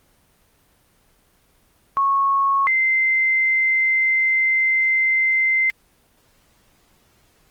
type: tone pair in turn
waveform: sine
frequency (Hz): 1100 / 2077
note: C#6 / C7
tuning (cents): -14 / -13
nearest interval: major seventh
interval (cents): 1101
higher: second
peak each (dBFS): -15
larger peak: neither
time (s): 1.97-2.67 / 2.67-5.7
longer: second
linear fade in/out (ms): 0
effects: pink hiss -59 dBFS RMS until 7.5 s + Opus 24 kbps